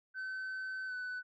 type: tone with pitch glide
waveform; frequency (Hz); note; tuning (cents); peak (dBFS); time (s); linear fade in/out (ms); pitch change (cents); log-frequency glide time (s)
sine; 1528 to 1497.4; G6 to F#6; -45 to +20; -35; 0.14-1.23; 50; -35; 0.87-0.93
effects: tanh soft clip ceiling -37 dBFS

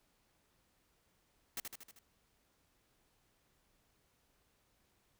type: noise with echo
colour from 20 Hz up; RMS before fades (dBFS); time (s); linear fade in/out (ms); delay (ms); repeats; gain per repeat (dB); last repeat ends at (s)
white; -40; 1.57-1.6; 2; 78; 5; -4; 1.99
effects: pink hiss -75 dBFS RMS until 5.19 s

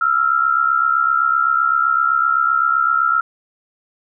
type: tone pair together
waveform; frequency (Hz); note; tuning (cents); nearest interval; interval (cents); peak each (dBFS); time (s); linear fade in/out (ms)
sine; 1318.5 / 1386.3; E6 / F6; 0 / -13; minor second; 87; -16; 0.01-3.21; 5
effects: none

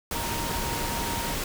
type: tone in noise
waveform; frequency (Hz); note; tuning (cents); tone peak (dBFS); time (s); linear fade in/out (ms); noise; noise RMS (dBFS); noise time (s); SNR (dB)
sine; 932.3; A#5; 0; -34; 0.15-1.34; 2; pink; -30; 0.11-1.44; -7
effects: none

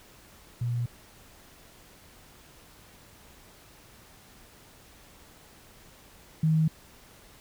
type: tone pair in turn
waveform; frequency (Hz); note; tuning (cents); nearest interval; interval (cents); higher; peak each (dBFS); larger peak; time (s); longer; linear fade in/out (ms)
sine; 120 / 158.16; B2 / D#3; -49 / +29; perfect fourth; 478; second; -26 / -20; second; 0.61-0.86 / 6.43-6.68; neither; 5
effects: pink hiss -54 dBFS RMS until 7.4 s

